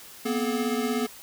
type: tone cluster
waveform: square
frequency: 237.4 / 254 / 429 Hz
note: A#3 / B3 / A4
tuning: +32 / +49 / -44 cents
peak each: -29 / -31 / -30 dBFS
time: 0.25-1.07 s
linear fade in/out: 10 ms
effects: white hiss -46 dBFS RMS until 1.22 s